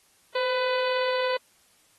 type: harmonic tone with a mistuned harmonic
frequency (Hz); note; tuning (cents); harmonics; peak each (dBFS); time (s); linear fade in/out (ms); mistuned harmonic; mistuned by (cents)
499.6; B4; +20; 1 / 2 / 3 / 4 / 5 / 6 / 7 / 8 / 9; -25 / -31 / -35 / -37 / -39 / -41 / -42 / -43 / -44; 0.35-1.37; 5; 1; +44
effects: white hiss -62 dBFS RMS until 1.98 s + AAC 32 kbps